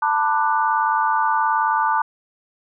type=chord; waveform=sine; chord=B minor seventh; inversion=third; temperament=just; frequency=889 / 987.8 / 1185.3 / 1481.6 Hz; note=A5 / B5 / D6 / F#6; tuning=+18 / 0 / +16 / +2 cents; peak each=-19 / -24 / -22 / -25 dBFS; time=0.02-2.02 s; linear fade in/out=5 ms; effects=none